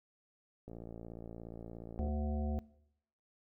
click train, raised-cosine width 2 ms, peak -34 dBFS, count 81, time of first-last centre 0.68-2.084 s, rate 57 Hz
harmonic tone, 74 Hz, D2, 14 cents sharp, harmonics 1 / 3 / 5 / 7 / 9 / 10, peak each -34 / -40 / -48 / -48 / -49 / -48 dBFS, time 1.99-2.59 s, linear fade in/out 0 ms
effects noise-tail reverb RT60 0.8 s tail -21 dB re dry

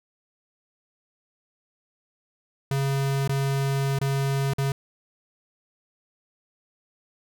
square tone with dropouts, 137.4 Hz, C#3, 15 cents flat, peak -23 dBFS, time 2.71-4.72 s, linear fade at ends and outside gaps 2 ms, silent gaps 3.277-3.293 / 3.988-4.013 / 4.535-4.583 s, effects none

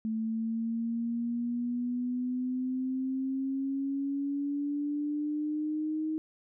sine exponential sweep, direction up, 220 to 314.5 Hz, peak -29 dBFS, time 0.05-6.18 s, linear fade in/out 0 ms, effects none

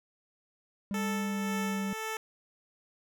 triangle tone with pitch glide, 199.9 to 196.13 Hz, G3 to G3, +34 to +1 cents, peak -29 dBFS, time 0.91-1.93 s, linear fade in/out 0 ms, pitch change -33 cents, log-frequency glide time 1.3-1.57 s
10% pulse tone with tremolo, 440 Hz, A4, in tune, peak -25 dBFS, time 0.94-2.17 s, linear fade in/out 2 ms, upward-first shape sine, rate 1.9 Hz, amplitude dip 40%
effects none

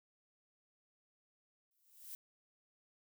violet noise with exponential growth, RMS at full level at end -45 dBFS, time 1.71-2.15 s, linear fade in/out 1 ms, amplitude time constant 94 ms, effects none

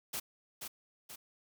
white noise with echo, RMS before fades -38 dBFS, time 0.13-0.2 s, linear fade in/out 10 ms, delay 480 ms, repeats 2, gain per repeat -5 dB, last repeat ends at 1.16 s, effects none

